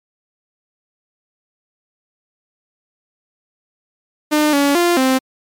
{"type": "tone with pitch steps", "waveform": "sawtooth", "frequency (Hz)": [301.9, 283.1, 347.5, 261.4], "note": ["D4", "C#4", "F4", "C4"], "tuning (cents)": [48, 37, -9, -1], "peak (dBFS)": -8, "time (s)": [4.31, 5.19], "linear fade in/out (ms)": 20, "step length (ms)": 220, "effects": ["MP3 96 kbps"]}